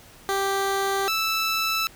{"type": "tone pair in turn", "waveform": "15% pulse", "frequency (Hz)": [392, 1318.5], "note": ["G4", "E6"], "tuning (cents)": [0, 0], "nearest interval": "octave + major sixth", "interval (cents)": 2100, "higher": "second", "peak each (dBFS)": -16, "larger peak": "neither", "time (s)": [[0.29, 1.08], [1.08, 1.87]], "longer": "neither", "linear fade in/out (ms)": 0, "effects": ["pink hiss -49 dBFS RMS until 1.95 s"]}